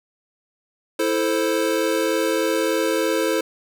square chord, A minor, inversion second, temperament equal, 329.6 / 440 / 523.3 Hz, E4 / A4 / C5, 0 / 0 / 0 cents, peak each -24 dBFS, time 0.99-3.41 s, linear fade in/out 5 ms, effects none

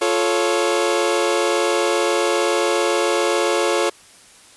sawtooth chord, F augmented, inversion none, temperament equal with one note detuned, 349.2 / 436.5 / 554.4 Hz, F4 / A4 / C#5, 0 / -14 / 0 cents, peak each -17 dBFS, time 0.01-3.9 s, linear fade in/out 10 ms, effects white hiss -47 dBFS RMS until 4.56 s + resampled to 24000 Hz

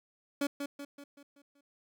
30% pulse tone with echo, 283.7 Hz, C#4, 40 cents sharp, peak -26 dBFS, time 0.41-0.47 s, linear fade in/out 5 ms, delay 190 ms, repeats 6, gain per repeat -6 dB, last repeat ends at 1.61 s, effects none

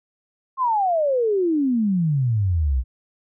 sine exponential sweep, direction down, 1085 to 59.1 Hz, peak -17 dBFS, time 0.57-2.84 s, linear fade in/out 50 ms, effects none

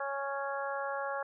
harmonic tone, 277.2 Hz, C#4, in tune, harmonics 2 / 3 / 4 / 5 / 6, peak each -37 / -39 / -40 / -41 / -42 dBFS, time 0-1.23 s, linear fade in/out 5 ms, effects none

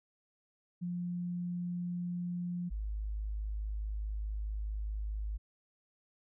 sine tone pair in turn, 176.1 / 52.35 Hz, F3 / G#1, +15 / +15 cents, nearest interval octave + major sixth, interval 2100 cents, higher first, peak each -34 / -34 dBFS, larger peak neither, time 0.81-2.7 / 2.7-5.38 s, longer second, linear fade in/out 20 ms, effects none

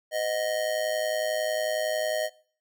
square tone with amplitude modulation, 622.3 Hz, D#5, in tune, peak -23 dBFS, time 0.11-2.3 s, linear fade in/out 50 ms, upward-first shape sine, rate 111 Hz, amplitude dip 70%, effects noise-tail reverb RT60 0.5 s tail -22 dB re dry

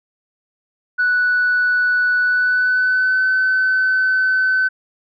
sine tone with pitch glide, 1480 to 1519.9 Hz, F#6 to F#6, 0 to +46 cents, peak -12 dBFS, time 0.98-4.69 s, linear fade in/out 20 ms, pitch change +46 cents, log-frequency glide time 2.2-3.25 s, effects tanh soft clip ceiling -10 dBFS

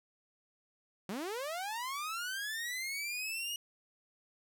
sawtooth linear sweep, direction up, 174.8 to 2900 Hz, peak -33 dBFS, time 1.09-3.56 s, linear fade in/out 2 ms, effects none

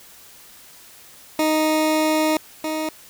20% pulse tone pair in turn, 311.1 / 312.6 Hz, D#4 / D#4, 0 / +8 cents, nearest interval unison, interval 8 cents, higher second, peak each -12 / -18 dBFS, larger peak first, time 1.39-2.37 / 2.64-2.89 s, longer first, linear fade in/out 2 ms, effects white hiss -46 dBFS RMS until 3.09 s

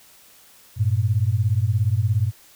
sine beating tone pair, 98 / 115 Hz, G2 / A#2, 0 / -23 cents, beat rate 17 Hz, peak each -20 dBFS, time 0.76-2.32 s, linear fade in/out 50 ms, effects white hiss -51 dBFS RMS until 2.55 s

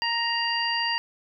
harmonic tone with a mistuned harmonic, 934 Hz, A#5, 3 cents sharp, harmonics 1 / 2 / 3 / 5, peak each -29 / -29 / -29 / -29 dBFS, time 0.02-0.98 s, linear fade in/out 0 ms, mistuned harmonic 5, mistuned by +21 cents, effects none

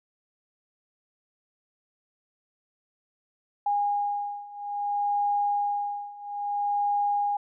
sine beating tone pair, 817 / 817.6 Hz, G#5 / G#5, -29 / -27 cents, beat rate 0.6 Hz, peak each -29 / -27 dBFS, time 3.66-7.37 s, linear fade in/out 5 ms, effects none

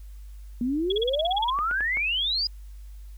sine exponential sweep, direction up, 233.1 to 5010 Hz, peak -23 dBFS, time 0.61-2.47 s, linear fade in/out 2 ms
sine tone bursts, 3347 Hz, G#7, 13 cents sharp, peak -24 dBFS, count 11, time 0.9-1.502 s, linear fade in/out 5 ms, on 22 ms, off 36 ms
clicks, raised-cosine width 0.5 ms, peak -22 dBFS, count 4, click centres 1.589 / 1.712 / 1.807 / 1.971 s
effects added 50 Hz sine -39 dBFS peak until 3.17 s + white hiss -62 dBFS RMS until 3.17 s

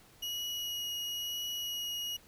35% pulse tone with vibrato, 2901 Hz, F#7, 35 cents flat, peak -33 dBFS, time 0.22-2.17 s, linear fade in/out 10 ms, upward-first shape triangle, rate 1 Hz, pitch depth 10 cents each way, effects pink hiss -60 dBFS RMS until 2.27 s

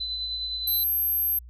sine tone with tremolo, 4021 Hz, B7, 30 cents sharp, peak -27 dBFS, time 0-0.84 s, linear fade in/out 10 ms, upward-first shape sine, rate 9.7 Hz, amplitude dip 30%
sine tone, 12470 Hz, G9, 10 cents flat, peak -22 dBFS, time 0.67-1.39 s, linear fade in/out 5 ms
effects added 60 Hz sine -42 dBFS peak until 1.49 s

